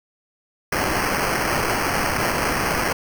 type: noise with sample-and-hold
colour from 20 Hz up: blue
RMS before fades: -22 dBFS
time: 0.72-2.93 s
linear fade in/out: 5 ms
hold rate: 3675 Hz
effects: none